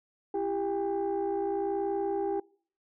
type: tone cluster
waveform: sine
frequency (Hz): 335 / 395.9 / 804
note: E4 / G4 / G5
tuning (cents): +28 / +17 / +44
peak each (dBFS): -33 / -29 / -34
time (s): 0.34-2.4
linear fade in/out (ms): 5
effects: noise-tail reverb RT60 0.5 s tail -25 dB re dry + tanh soft clip ceiling -22 dBFS